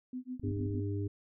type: tone with tremolo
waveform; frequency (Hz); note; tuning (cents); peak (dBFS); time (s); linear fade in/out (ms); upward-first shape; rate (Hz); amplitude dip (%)
sine; 253.1; B3; +43; -35; 0.13-0.8; 2; sine; 6.5; 100
type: clicks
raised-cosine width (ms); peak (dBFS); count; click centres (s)
5; -33; 8; 0.397 / 0.481 / 0.515 / 0.567 / 0.608 / 0.663 / 0.705 / 0.748
type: harmonic tone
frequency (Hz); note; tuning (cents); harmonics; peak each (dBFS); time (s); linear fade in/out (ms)
100.5; G2; +44; 1 / 3 / 4; -33 / -39 / -41; 0.43-1.08; 10
effects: none